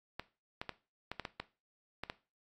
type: clicks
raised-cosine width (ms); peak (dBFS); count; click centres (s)
0.3; -22; 9; 0.196 / 0.615 / 0.693 / 1.116 / 1.197 / 1.252 / 1.4 / 2.036 / 2.099
effects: noise-tail reverb RT60 0.3 s tail -17 dB re dry + AAC 32 kbps